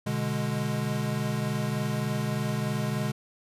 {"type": "chord", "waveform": "square", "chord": "G# diminished", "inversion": "first", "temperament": "equal", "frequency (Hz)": [123.47, 146.83, 207.7], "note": ["B2", "D3", "G#3"], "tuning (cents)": [0, 0, 0], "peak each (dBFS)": -32, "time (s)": [0.06, 3.12], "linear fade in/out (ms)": 10, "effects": ["resampled to 32000 Hz"]}